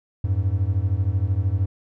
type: beating tone pair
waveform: triangle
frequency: 89.4 / 102.4 Hz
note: F2 / G#2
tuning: +41 / -24 cents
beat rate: 13 Hz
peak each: -20 dBFS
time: 0.24-1.66 s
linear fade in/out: 5 ms
effects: none